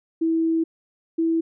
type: tone pair in turn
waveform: sine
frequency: 326.3 / 328.1 Hz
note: E4 / E4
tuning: -18 / -8 cents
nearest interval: unison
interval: 10 cents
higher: second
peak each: -18 dBFS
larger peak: neither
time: 0.21-0.64 / 1.18-1.41 s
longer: first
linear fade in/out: 10 ms
effects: none